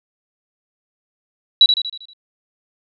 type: tone with echo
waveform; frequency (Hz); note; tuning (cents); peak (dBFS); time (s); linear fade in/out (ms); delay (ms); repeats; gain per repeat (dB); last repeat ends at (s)
sine; 3914; B7; -16; -5; 1.61-1.66; 2; 79; 6; -6; 2.134
effects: none